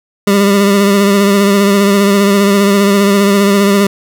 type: tone with vibrato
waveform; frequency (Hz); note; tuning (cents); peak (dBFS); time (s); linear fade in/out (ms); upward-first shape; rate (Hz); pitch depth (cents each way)
25% pulse; 200; G3; +35; -3; 0.27-3.87; 5; sine; 15; 33
effects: none